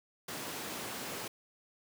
pink high-pass noise, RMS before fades -41 dBFS, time 0.28-1.28 s, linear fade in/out 5 ms, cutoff 200 Hz, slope 12 dB/octave, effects none

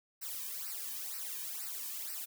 blue noise with flanger, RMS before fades -41 dBFS, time 0.21-2.26 s, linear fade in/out 20 ms, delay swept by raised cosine 0.29 to 1.49 ms, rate 2.1 Hz, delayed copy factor -0.95, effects none

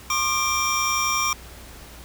square tone cluster, 1074 / 1205 / 2355 / 5630 Hz, C6 / D6 / D7 / F8, +45 / +44 / +4 / +13 cents, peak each -27 dBFS, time 0.1-1.33 s, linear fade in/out 2 ms, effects added 60 Hz sine -43 dBFS peak until 2.04 s + pink hiss -44 dBFS RMS until 2.04 s

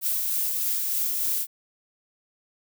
violet noise with tremolo, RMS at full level -25 dBFS, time 0.01-1.47 s, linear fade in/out 50 ms, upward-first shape sine, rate 3.3 Hz, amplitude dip 25%, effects none

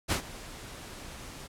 pink noise with ADSR envelope, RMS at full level -26 dBFS, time 0.08-1.48 s, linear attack 34 ms, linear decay 98 ms, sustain -18 dB, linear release 21 ms, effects low-pass 11000 Hz 12 dB/octave

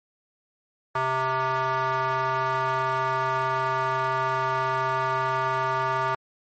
square tone with band-pass filter, 130.81 Hz, C3, in tune, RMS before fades -25 dBFS, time 0.95-6.15 s, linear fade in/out 5 ms, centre 1100 Hz, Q 2.9, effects MP3 32 kbps

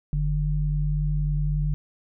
sine tone pair together, 46.24 / 149.7 Hz, F#1 / D3, 0 / +33 cents, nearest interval octave + minor sixth, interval 2033 cents, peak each -24 dBFS, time 0.13-1.74 s, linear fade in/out 0 ms, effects none

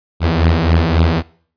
sawtooth beating tone pair, 80.1 / 83.8 Hz, E2 / E2, -49 / +29 cents, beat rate 3.7 Hz, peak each -10 dBFS, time 0.2-1.23 s, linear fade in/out 50 ms, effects noise-tail reverb RT60 0.5 s tail -21 dB re dry + resampled to 11025 Hz

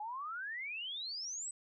sine exponential sweep, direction up, 820 to 8200 Hz, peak -39 dBFS, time 0-1.51 s, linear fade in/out 5 ms, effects none

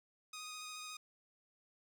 10% pulse tone with vibrato, 1244.5 Hz, D#6, in tune, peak -37 dBFS, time 0.33-0.97 s, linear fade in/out 5 ms, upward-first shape square, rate 14 Hz, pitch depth 12 cents each way, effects none

